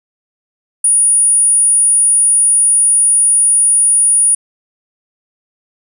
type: tone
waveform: sine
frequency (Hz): 9640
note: D9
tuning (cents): +44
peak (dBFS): -7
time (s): 0.84-4.35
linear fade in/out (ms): 5
effects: none